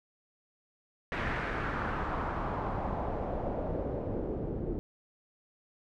pink noise with low-pass filter sweep, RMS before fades -34 dBFS, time 1.12-4.79 s, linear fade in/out 0 ms, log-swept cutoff 2000 to 360 Hz, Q 2, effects none

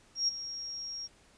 sine tone with ADSR envelope, 5588 Hz, F8, in tune, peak -24 dBFS, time 0.15-1.08 s, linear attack 130 ms, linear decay 17 ms, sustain -13 dB, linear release 28 ms, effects pink hiss -62 dBFS RMS until 1.37 s + resampled to 22050 Hz

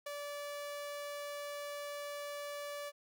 sawtooth tone with ADSR envelope, 579 Hz, D5, 25 cents flat, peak -35 dBFS, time 0.06-2.92 s, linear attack 7 ms, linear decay 16 ms, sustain -2 dB, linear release 41 ms, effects none

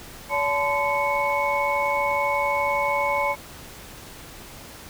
sine tone cluster, 571 / 870 / 1022 / 2211 Hz, D5 / A5 / C6 / C#7, -49 / -20 / -41 / -5 cents, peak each -26 dBFS, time 0.29-3.36 s, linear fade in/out 50 ms, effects pink hiss -42 dBFS RMS until 4.89 s

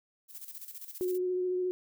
violet noise with tremolo, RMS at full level -43 dBFS, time 0.28-1.19 s, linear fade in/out 50 ms, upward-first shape square, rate 15 Hz, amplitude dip 65%
sine tone with vibrato, 364.7 Hz, F#4, 25 cents flat, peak -28 dBFS, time 1.01-1.71 s, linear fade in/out 0 ms, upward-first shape triangle, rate 14 Hz, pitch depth 19 cents each way
effects none

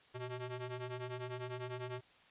sawtooth ring-modulated tone, 250 Hz, B3, 21 cents sharp, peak -34 dBFS, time 0.14-2.01 s, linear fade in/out 20 ms, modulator 130 Hz, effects white hiss -64 dBFS RMS until 2.3 s + resampled to 8000 Hz

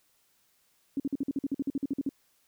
sine tone bursts, 276.5 Hz, C#4, 4 cents flat, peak -26 dBFS, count 15, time 0.97-2.091 s, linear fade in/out 2 ms, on 29 ms, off 49 ms, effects white hiss -69 dBFS RMS until 2.47 s

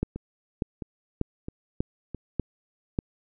two click trains, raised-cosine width 3 ms, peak -21 / -12 dBFS, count 4 / 6, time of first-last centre 0.16-2.147 / 0.03-2.989 s, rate 1.51 / 1.69 Hz, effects none

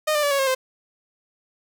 sawtooth tone with pitch steps, 615 / 594.7 / 575.1 / 556.2 / 537.9 / 520.1 Hz, D#5 / D5 / D5 / C#5 / C5 / C5, -20 / +22 / -36 / +6 / +48 / -10 cents, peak -15 dBFS, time 0.07-0.55 s, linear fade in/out 10 ms, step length 80 ms, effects none

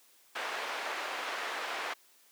white band-pass noise, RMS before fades -37 dBFS, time 0.35-1.94 s, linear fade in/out 10 ms, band 460 to 2000 Hz, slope 12 dB/octave, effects white hiss -63 dBFS RMS until 2.31 s + high-pass 300 Hz 12 dB/octave

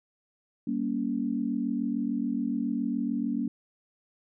sine chord, G diminished, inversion none, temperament just, 196 / 235.2 / 282.2 Hz, G3 / Bb3 / Db4, 0 / +16 / +31 cents, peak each -34 / -29 / -31 dBFS, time 0.67-3.48 s, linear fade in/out 5 ms, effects none

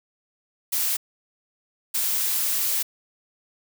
blue noise bursts at uneven times, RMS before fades -24 dBFS, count 2, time 0.72-0.97 / 1.94-2.83 s, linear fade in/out 10 ms, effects none

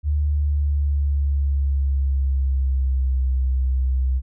sine tone with pitch glide, 73.9 to 64.71 Hz, D2 to C2, +11 to -19 cents, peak -17 dBFS, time 0.03-4.22 s, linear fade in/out 50 ms, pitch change -230 cents, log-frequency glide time 0.17-3.23 s, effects none

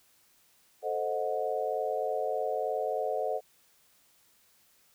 sine chord, A diminished seventh, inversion none, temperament equal with one note detuned, 440 / 523.3 / 622.3 / 731.5 Hz, A4 / C5 / Eb5 / Gb5, 0 / 0 / 0 / -20 cents, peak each -34 dBFS, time 0.82-3.41 s, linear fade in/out 50 ms, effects white hiss -65 dBFS RMS until 4.94 s

